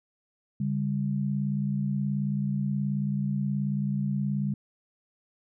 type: tone pair together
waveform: sine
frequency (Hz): 141.56 / 200.2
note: C#3 / G3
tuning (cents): +37 / +37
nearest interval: tritone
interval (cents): 600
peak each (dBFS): -28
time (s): 0.6-4.54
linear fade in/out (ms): 5
effects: none